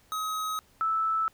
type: tone pair in turn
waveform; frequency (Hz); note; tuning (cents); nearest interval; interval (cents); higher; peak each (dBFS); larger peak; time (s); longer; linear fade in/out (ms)
square / sine; 1269 / 1313.8; D#6 / E6; +34 / -6; minor second; 60; second; -30 / -24; second; 0.12-0.59 / 0.81-1.28; neither; 0
effects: pink hiss -62 dBFS RMS until 1.33 s